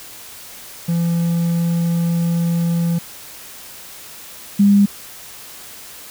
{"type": "tone pair in turn", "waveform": ["triangle", "sine"], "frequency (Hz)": [169.4, 201.5], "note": ["E3", "G3"], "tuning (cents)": [48, 48], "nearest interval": "minor third", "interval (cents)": 300, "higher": "second", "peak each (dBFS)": [-13, -8], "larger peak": "second", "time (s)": [[0.88, 2.99], [4.59, 4.86]], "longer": "first", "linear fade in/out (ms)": 10, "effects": ["white hiss -37 dBFS RMS until 6.1 s"]}